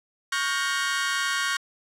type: chord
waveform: sawtooth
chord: G half-diminished seventh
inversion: second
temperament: equal with one note detuned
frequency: 1108.7 / 1424.6 / 1568 / 1864.7 Hz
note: Db6 / F6 / G6 / Bb6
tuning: 0 / +34 / 0 / 0 cents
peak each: -26 dBFS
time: 0.32-1.57 s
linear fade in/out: 5 ms
effects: low-pass 9000 Hz 12 dB/octave

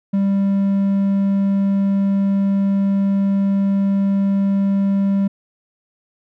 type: tone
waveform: triangle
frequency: 197.1 Hz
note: G3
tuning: 10 cents sharp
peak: -12 dBFS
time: 0.13-5.28 s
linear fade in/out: 10 ms
effects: none

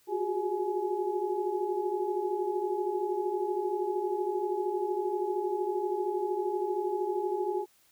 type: tone cluster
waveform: sine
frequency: 360.7 / 373.5 / 409.2 / 843 Hz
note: F#4 / F#4 / G#4 / G#5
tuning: -44 / +16 / -26 / +26 cents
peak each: -33 / -34 / -33 / -35 dBFS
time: 0.07-7.66 s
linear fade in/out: 50 ms
effects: white hiss -65 dBFS RMS until 7.91 s

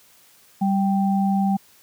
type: tone pair together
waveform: sine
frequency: 196 / 784 Hz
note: G3 / G5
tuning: 0 / 0 cents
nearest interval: 2 octaves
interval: 2400 cents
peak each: -18 / -24 dBFS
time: 0.61-1.57 s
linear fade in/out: 10 ms
effects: white hiss -54 dBFS RMS until 1.82 s + high-pass 60 Hz 12 dB/octave

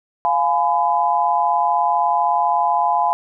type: chord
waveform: sine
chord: F diminished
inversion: none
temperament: just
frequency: 698.5 / 838.1 / 1005.8 Hz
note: F5 / Ab5 / Cb6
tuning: 0 / +16 / +31 cents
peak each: -20 / -18 / -19 dBFS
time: 0.25-3.13 s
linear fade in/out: 0 ms
effects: none

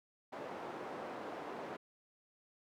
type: band-pass noise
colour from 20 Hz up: white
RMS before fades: -45 dBFS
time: 0.32-1.77 s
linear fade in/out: 10 ms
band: 270 to 760 Hz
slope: 12 dB/octave
effects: none

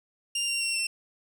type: tone with pitch steps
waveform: 20% pulse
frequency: 2794 / 2764 / 2733 / 2704 Hz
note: F7 / F7 / F7 / E7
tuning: 0 / -19 / -38 / +43 cents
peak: -21 dBFS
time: 0.35-0.87 s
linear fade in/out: 5 ms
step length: 130 ms
effects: none

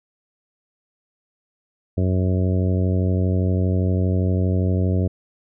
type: harmonic tone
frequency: 92.5 Hz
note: F#2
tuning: in tune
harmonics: 1 / 2 / 3 / 4 / 5 / 6 / 7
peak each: -18 / -24 / -28 / -30 / -32 / -34 / -35 dBFS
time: 1.97-5.08 s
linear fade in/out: 10 ms
effects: none

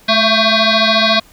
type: tone with frequency modulation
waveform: sine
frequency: 1568 Hz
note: G6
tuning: in tune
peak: -9 dBFS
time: 0.08-1.2 s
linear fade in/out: 10 ms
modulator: 446 Hz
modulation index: 6.4
effects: pink hiss -46 dBFS RMS until 1.32 s

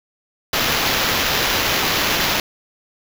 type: noise with sample-and-hold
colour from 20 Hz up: white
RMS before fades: -19 dBFS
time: 0.53-2.4 s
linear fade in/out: 2 ms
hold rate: 8820 Hz
effects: none

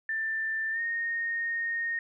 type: tone with pitch glide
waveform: sine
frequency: 1779 to 1851.3 Hz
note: A6 to A#6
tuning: +19 to -12 cents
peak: -28 dBFS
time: 0.09-1.99 s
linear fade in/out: 2 ms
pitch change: +69 cents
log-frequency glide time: 0.72-0.8 s
effects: none

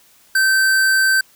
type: tone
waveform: square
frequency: 1550 Hz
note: G6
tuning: 20 cents flat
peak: -13 dBFS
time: 0.35-1.21 s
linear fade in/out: 5 ms
effects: white hiss -52 dBFS RMS until 1.35 s

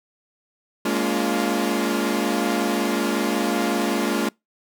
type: chord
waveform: sawtooth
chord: Bb minor seventh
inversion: third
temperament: equal with one note detuned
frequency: 207.7 / 233.1 / 284 / 349.2 Hz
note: Ab3 / Bb3 / Db4 / F4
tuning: 0 / 0 / +42 / 0 cents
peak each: -22 dBFS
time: 0.85-4.29 s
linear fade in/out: 5 ms
effects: noise-tail reverb RT60 0.2 s tail -26 dB re dry

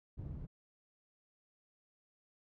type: low-pass noise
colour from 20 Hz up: white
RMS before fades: -44 dBFS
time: 0.17-0.47 s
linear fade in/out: 20 ms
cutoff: 120 Hz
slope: 12 dB/octave
effects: none

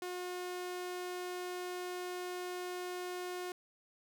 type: tone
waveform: sawtooth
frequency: 360 Hz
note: F#4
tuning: 47 cents flat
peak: -35 dBFS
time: 0.02-3.52 s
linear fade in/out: 2 ms
effects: none

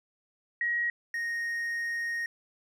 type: tone pair in turn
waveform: sine / triangle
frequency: 1897 / 1863.3 Hz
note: A#6 / A#6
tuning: +30 / -1 cents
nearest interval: unison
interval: 31 cents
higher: first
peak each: -26 / -28 dBFS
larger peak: first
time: 0.61-0.9 / 1.14-2.26 s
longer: second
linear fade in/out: 2 ms
effects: none

